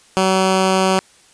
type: tone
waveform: 10% pulse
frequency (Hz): 189.1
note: F#3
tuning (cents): +38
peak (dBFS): -5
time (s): 0.17-0.99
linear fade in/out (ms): 0
effects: white hiss -50 dBFS RMS until 1.33 s + resampled to 22050 Hz